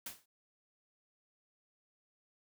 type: noise with exponential decay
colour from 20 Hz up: white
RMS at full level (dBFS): -39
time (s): 0.06-0.26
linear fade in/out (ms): 5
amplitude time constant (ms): 42
effects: none